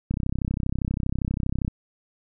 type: click train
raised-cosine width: 5 ms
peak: -13 dBFS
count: 52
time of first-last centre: 0.11-1.679 s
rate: 32.5 Hz
effects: none